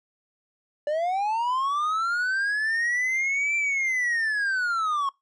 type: linear two-way sweep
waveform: triangle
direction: up then down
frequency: 578 to 2354 to 1083 Hz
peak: -21 dBFS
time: 0.87-5.09 s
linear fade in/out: 2 ms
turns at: 3.56 s
effects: noise-tail reverb RT60 0.2 s tail -23 dB re dry + resampled to 22050 Hz